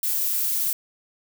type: noise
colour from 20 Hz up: violet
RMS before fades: -24 dBFS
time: 0.03-0.73 s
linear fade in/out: 2 ms
effects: none